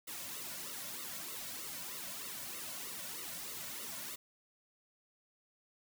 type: noise with flanger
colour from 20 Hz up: white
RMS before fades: -44 dBFS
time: 0.07-4.16 s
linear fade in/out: 10 ms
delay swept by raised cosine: 1.2 to 2.5 ms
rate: 3.2 Hz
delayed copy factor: -0.95
effects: none